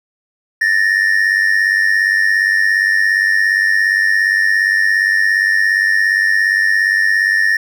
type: tone pair together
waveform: triangle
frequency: 1760 / 1857.3 Hz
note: A6 / A#6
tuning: 0 / -7 cents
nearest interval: minor second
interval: 93 cents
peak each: -12 dBFS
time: 0.61-7.57 s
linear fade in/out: 5 ms
effects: none